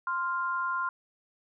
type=tone pair together; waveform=sine; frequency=1046.5 / 1396.9 Hz; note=C6 / F6; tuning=0 / 0 cents; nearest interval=perfect fourth; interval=500 cents; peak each=-30 / -31 dBFS; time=0.07-0.89 s; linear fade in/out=2 ms; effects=none